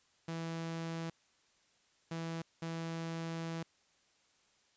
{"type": "tone bursts at uneven times", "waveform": "sawtooth", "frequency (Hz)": 164.81, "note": "E3", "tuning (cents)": 0, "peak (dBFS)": -34, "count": 3, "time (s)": [[0.28, 1.1], [2.11, 2.42], [2.62, 3.63]], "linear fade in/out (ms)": 5, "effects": ["white hiss -71 dBFS RMS until 4.76 s", "resampled to 16000 Hz"]}